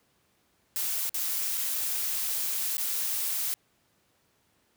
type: noise with dropouts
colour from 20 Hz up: blue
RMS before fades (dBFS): -30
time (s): 0.76-3.54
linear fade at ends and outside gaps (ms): 0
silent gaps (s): 1.094-1.143 / 1.573-1.577 / 2.769-2.781
effects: pink hiss -69 dBFS RMS until 4.76 s + high-pass 80 Hz 12 dB/octave